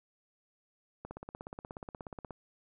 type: click train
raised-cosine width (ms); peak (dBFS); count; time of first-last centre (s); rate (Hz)
1; -28; 22; 1.05-2.307; 16.7
effects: none